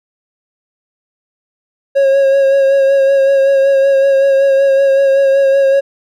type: tone with vibrato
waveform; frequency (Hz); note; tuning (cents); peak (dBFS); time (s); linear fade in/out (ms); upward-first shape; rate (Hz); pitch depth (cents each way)
triangle; 546; C#5; -26; -5; 1.95-5.81; 20; sine; 5.3; 24
effects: none